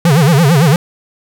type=tone with vibrato; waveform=square; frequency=153.2 Hz; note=D#3; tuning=27 cents flat; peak=-7 dBFS; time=0.05-0.76 s; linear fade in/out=2 ms; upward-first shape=sine; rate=8.9 Hz; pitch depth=240 cents each way; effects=none